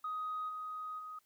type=tone with level steps; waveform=sine; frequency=1253 Hz; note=D#6; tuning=12 cents sharp; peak=-35 / -39 / -43 dBFS; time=0.04-1.19 s; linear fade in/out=5 ms; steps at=0.48 / 0.98 s; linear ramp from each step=20 ms; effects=tanh soft clip ceiling -32 dBFS + white hiss -74 dBFS RMS until 1.25 s